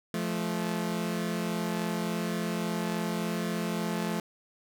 sawtooth tone pair together, 173.1 / 216.6 Hz, F3 / A3, -15 / -27 cents, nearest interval major third, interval 388 cents, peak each -28 dBFS, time 0.14-4.2 s, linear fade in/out 2 ms, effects none

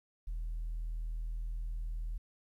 sine tone, 40.31 Hz, E1, 38 cents flat, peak -33 dBFS, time 0.27-2.18 s, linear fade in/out 10 ms, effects tanh soft clip ceiling -33 dBFS + 12-bit

